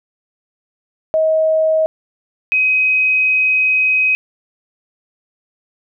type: tone pair in turn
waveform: sine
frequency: 634 / 2525 Hz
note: D#5 / D#7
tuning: +32 / +25 cents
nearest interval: 2 octaves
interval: 2393 cents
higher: second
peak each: -11 dBFS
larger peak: neither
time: 1.14-1.86 / 2.52-4.15 s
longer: second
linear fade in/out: 0 ms
effects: none